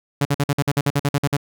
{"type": "tone bursts", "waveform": "sawtooth", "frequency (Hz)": 142.6, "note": "C#3", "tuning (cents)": 49, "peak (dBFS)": -12, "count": 13, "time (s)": [0.21, 1.368], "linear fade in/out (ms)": 5, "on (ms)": 42, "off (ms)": 51, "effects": []}